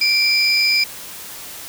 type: tone pair together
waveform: triangle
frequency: 2349 / 4977 Hz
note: D7 / D#8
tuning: 0 / 0 cents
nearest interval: octave + minor second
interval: 1300 cents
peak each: -15 dBFS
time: 0.01-0.84 s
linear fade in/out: 5 ms
effects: white hiss -34 dBFS RMS until 1.68 s